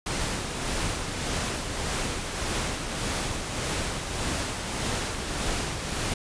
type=noise with tremolo; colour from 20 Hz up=pink; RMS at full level=-28 dBFS; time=0.06-6.14 s; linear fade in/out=5 ms; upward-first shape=sine; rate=1.7 Hz; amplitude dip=40%; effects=resampled to 22050 Hz